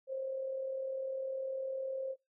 sine tone with amplitude modulation, 531 Hz, C5, 25 cents sharp, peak -33 dBFS, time 0.07-2.16 s, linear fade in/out 50 ms, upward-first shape sine, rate 39.9 Hz, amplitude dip 45%, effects noise-tail reverb RT60 0.2 s tail -22 dB re dry

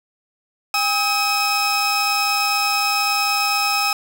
45% pulse tone cluster, 806 / 1274 / 2539 / 5250 Hz, G5 / D#6 / D#7 / E8, +48 / +41 / +34 / -8 cents, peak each -23 dBFS, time 0.74-3.93 s, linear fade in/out 2 ms, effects none

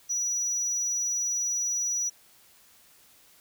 sine tone, 5860 Hz, F#8, 18 cents flat, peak -23 dBFS, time 0.09-2.1 s, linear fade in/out 20 ms, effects tanh soft clip ceiling -25 dBFS + white hiss -58 dBFS RMS until 3.4 s

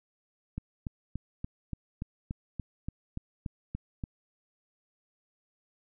click train, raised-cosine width 5 ms, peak -22 dBFS, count 13, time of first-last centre 0.58-4.038 s, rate 3.47 Hz, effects none

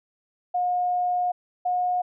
sine tone pair in turn, 718 / 721.7 Hz, F5 / F#5, +48 / -43 cents, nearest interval unison, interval 9 cents, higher second, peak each -21 dBFS, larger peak neither, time 0.54-1.32 / 1.65-2.02 s, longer first, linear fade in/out 10 ms, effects none

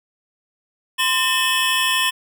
square tone cluster, 1037 / 1804 / 2592 / 3039 / 3359 Hz, C6 / A6 / E7 / F#7 / G#7, -16 / +43 / -30 / +46 / +19 cents, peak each -24 dBFS, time 0.98-2.11 s, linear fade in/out 20 ms, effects none

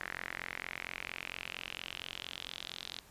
sawtooth tone with band-pass filter sweep, 44.35 Hz, F1, 27 cents sharp, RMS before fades -44 dBFS, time 0-3 s, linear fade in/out 10 ms, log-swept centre 1800 to 3900 Hz, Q 3.9, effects pink hiss -59 dBFS RMS until 3.1 s + resampled to 32000 Hz

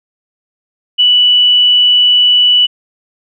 sine tone, 2960 Hz, F#7, in tune, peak -5 dBFS, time 0.98-2.67 s, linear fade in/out 20 ms, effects none

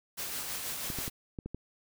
white noise with tremolo, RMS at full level -36 dBFS, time 0.17-1.1 s, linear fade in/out 20 ms, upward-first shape sine, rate 6.2 Hz, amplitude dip 30%
clicks, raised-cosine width 3 ms, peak -25 dBFS, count 6, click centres 0.902 / 0.987 / 1.079 / 1.388 / 1.46 / 1.546 s
effects none

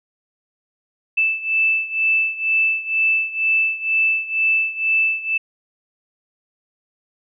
sine beating tone pair, 2637 / 2639.1 Hz, E7 / E7, 0 / +1 cents, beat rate 2.1 Hz, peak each -18 / -21 dBFS, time 1.17-5.38 s, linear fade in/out 10 ms, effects none

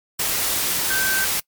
sine tone in noise, 1549 Hz, G6, 21 cents flat, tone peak -21 dBFS, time 0.9-1.25 s, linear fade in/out 5 ms, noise white, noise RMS -22 dBFS, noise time 0.19-1.4 s, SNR -2 dB, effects noise-tail reverb RT60 0.1 s tail -24 dB re dry + MP3 96 kbps

